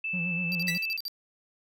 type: tone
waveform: sine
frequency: 2637 Hz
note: E7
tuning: in tune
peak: -29 dBFS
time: 0.04-0.97 s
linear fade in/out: 5 ms
type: tone with vibrato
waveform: triangle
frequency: 174.61 Hz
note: F3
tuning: in tune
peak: -29 dBFS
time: 0.13-0.78 s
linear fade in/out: 10 ms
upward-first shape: sine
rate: 8.1 Hz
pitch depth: 79 cents each way
type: tone bursts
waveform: square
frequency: 4699 Hz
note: D8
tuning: in tune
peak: -32 dBFS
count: 8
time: 0.52-1.081 s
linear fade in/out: 0 ms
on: 29 ms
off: 47 ms
type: tone with exponential decay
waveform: sawtooth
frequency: 1969 Hz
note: B6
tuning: 6 cents flat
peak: -22 dBFS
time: 0.68-0.86 s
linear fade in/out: 2 ms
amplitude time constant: 39 ms
effects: none